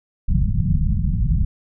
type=low-pass noise; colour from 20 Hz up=pink; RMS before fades=-18 dBFS; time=0.28-1.45 s; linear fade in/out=10 ms; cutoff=190 Hz; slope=48 dB/octave; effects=none